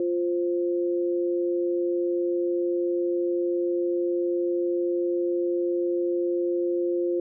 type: tone pair together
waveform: sine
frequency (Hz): 349.3 / 523.3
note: F4 / C5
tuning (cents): 0 / 0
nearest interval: perfect fifth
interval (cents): 700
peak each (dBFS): -23 / -30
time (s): 0-7.2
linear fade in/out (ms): 2
effects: none